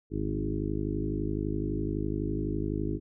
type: harmonic tone with a mistuned harmonic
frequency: 51.91 Hz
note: G#1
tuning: in tune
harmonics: 1 / 2 / 3 / 4 / 5 / 6 / 7 / 8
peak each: -35 / -36 / -37 / -40 / -37 / -34 / -38 / -39 dBFS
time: 0.1-3 s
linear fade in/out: 50 ms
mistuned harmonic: 3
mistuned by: -17 cents
effects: none